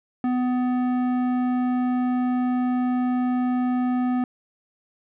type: tone with tanh clipping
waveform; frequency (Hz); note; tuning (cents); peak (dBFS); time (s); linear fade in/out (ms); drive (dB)
sine; 250; B3; +21; -22; 0.24-4.24; 2; 13
effects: none